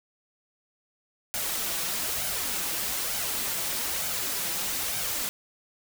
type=noise with flanger; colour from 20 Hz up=white; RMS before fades=-30 dBFS; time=1.34-5.29 s; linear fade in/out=0 ms; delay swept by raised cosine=1.3 to 6.1 ms; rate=1.1 Hz; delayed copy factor=+0.5; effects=none